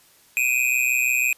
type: tone with amplitude modulation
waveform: square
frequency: 2489 Hz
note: D#7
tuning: in tune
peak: -15 dBFS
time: 0.37-1.33 s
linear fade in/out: 0 ms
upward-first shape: sine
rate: 126 Hz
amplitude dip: 95%
effects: white hiss -55 dBFS RMS until 1.37 s + resampled to 32000 Hz